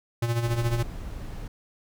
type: tone with tremolo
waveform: square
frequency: 117.6 Hz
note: A#2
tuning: 16 cents sharp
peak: -22 dBFS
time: 0.22-0.83 s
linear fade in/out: 5 ms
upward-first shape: sine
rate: 14 Hz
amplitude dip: 60%
type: noise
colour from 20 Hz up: brown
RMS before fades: -35 dBFS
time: 0.45-1.48 s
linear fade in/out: 5 ms
effects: none